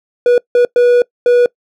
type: tone bursts at uneven times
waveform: triangle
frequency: 486.3 Hz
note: B4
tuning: 27 cents flat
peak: -4 dBFS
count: 4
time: 0.26-0.38 / 0.55-0.65 / 0.76-1.02 / 1.26-1.46 s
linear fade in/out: 2 ms
effects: noise-tail reverb RT60 0.1 s tail -23 dB re dry